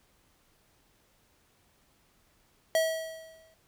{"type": "tone with exponential decay", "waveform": "square", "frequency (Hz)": 645, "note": "E5", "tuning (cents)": -38, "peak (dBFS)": -22, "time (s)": [2.75, 3.54], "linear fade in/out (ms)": 1, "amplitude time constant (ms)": 170, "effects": ["pink hiss -67 dBFS RMS until 3.67 s"]}